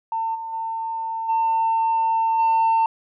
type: tone with level steps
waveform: sine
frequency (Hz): 901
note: A5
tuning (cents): +41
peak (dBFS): -21 / -28 / -24 / -16 / -13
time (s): 0.12-2.86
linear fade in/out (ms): 2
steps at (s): 0.34 / 0.52 / 1.28 / 2.38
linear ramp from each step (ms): 20
effects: tanh soft clip ceiling -14 dBFS